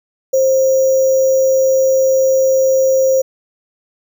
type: tone with sample-and-hold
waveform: sine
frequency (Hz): 529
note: C5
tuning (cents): +19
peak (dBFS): -9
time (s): 0.33-3.22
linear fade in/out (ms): 10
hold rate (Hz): 6300
effects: none